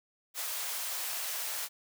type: high-pass noise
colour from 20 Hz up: white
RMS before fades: -36 dBFS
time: 0.34-1.69 s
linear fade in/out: 50 ms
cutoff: 560 Hz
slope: 24 dB/octave
effects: none